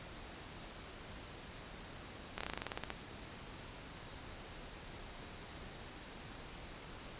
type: slowing click train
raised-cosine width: 0.3 ms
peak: -22 dBFS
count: 13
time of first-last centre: 2.38-2.904 s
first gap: 26 ms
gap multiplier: 1.09
effects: pink hiss -50 dBFS RMS until 7.19 s + resampled to 8000 Hz